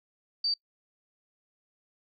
sine tone, 4625 Hz, D8, 27 cents flat, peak -25 dBFS, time 0.44-0.54 s, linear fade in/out 5 ms, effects noise-tail reverb RT60 0.1 s tail -24 dB re dry

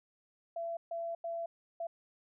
sine tone bursts at uneven times, 673 Hz, E5, 36 cents sharp, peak -35 dBFS, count 4, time 0.56-0.77 / 0.91-1.15 / 1.24-1.46 / 1.8-1.87 s, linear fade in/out 5 ms, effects none

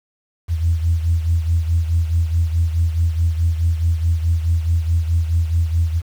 sine beating tone pair, 82.41 / 87.11 Hz, E2 / F2, 0 / -4 cents, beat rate 4.7 Hz, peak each -15 / -21 dBFS, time 0.48-6.02 s, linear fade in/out 50 ms, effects tanh soft clip ceiling -7 dBFS + 7-bit

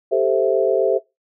sine chord, A minor seventh, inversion third, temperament equal, 392 / 440 / 523.3 / 659.3 Hz, G4 / A4 / C5 / E5, 0 / 0 / 0 / 0 cents, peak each -20 dBFS, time 0.11-0.99 s, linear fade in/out 20 ms, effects noise-tail reverb RT60 0.2 s tail -20 dB re dry

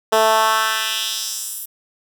10% pulse tone with high-pass filter sweep, 220 Hz, A3, in tune, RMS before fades -19 dBFS, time 0.12-1.66 s, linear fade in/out 10 ms, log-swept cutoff 480 to 12000 Hz, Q 1.6, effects none

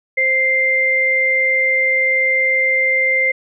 sine tone pair together, 523.2 / 2093 Hz, C5 / C7, 0 / 0 cents, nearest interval 2 octaves, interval 2400 cents, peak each -22 / -13 dBFS, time 0.17-3.32 s, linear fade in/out 10 ms, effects none

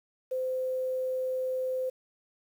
sine tone with quantisation, 515 Hz, C5, 28 cents flat, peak -28 dBFS, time 0.31-1.9 s, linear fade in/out 10 ms, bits 9, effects none

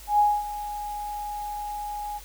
sine tone with ADSR envelope, 830.6 Hz, G#5, in tune, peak -15 dBFS, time 0.07-2.2 s, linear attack 120 ms, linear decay 240 ms, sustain -15 dB, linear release 32 ms, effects added 50 Hz sine -45 dBFS peak until 2.24 s + white hiss -47 dBFS RMS until 2.24 s

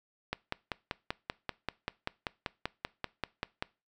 click train, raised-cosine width 0.3 ms, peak -16 dBFS, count 18, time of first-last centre 0.33-3.625 s, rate 5.16 Hz, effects noise-tail reverb RT60 0.3 s tail -22 dB re dry

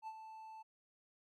triangle tone with ADSR envelope, 880 Hz, A5, in tune, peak -40 dBFS, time 0.02-0.63 s, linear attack 52 ms, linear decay 54 ms, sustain -8 dB, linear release 16 ms, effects none

